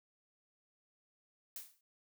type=noise with exponential decay; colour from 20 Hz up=blue; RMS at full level=-42 dBFS; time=1.56-1.81 s; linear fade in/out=2 ms; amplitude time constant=54 ms; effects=none